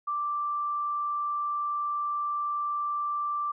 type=tone; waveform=sine; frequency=1174.7 Hz; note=D6; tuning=in tune; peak=-27 dBFS; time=0.07-3.52 s; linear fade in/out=10 ms; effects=none